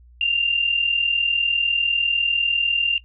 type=tone pair together; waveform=sine; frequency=2754 / 2794 Hz; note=F7 / F7; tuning=-25 / 0 cents; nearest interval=unison; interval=25 cents; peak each=-23 / -18 dBFS; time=0.21-2.98 s; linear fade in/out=2 ms; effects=noise-tail reverb RT60 0.1 s tail -18 dB re dry + added 60 Hz sine -46 dBFS peak until 3.04 s